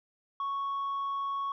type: tone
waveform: sine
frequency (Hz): 1108.7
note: C#6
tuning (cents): 0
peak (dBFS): -28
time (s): 0.4-1.52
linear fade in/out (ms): 2
effects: tanh soft clip ceiling -29 dBFS